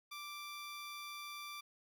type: tone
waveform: 15% pulse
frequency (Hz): 1174.7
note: D6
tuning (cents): 0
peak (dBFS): -39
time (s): 0.11-1.61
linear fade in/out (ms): 10
effects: none